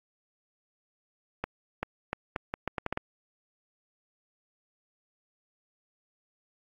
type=accelerating click train; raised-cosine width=0.5 ms; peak=-15 dBFS; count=10; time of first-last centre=1.44-2.974 s; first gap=390 ms; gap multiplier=0.77; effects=AAC 48 kbps